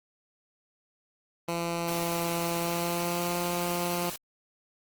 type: tone with pitch glide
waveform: 10% pulse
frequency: 169.8 to 174.78 Hz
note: F3 to F3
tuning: -48 to +2 cents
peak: -20 dBFS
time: 1.48-4.1 s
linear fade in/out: 5 ms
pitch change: +50 cents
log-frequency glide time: 2.56-3.36 s
type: noise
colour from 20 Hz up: white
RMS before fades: -38 dBFS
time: 1.88-4.16 s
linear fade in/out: 0 ms
effects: Opus 24 kbps